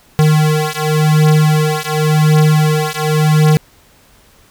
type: beating tone pair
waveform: square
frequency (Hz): 153.3 / 154.21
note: D#3 / D#3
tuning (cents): -25 / -15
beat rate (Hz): 0.91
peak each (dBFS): -13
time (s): 0.19-3.57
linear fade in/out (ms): 0
effects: pink hiss -48 dBFS RMS until 4.5 s